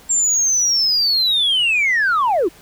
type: linear sweep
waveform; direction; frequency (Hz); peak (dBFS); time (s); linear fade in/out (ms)
sine; down; 7459 to 293.9; -12; 0.09-2.49; 20
effects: tanh soft clip ceiling -11 dBFS + pink hiss -46 dBFS RMS until 2.61 s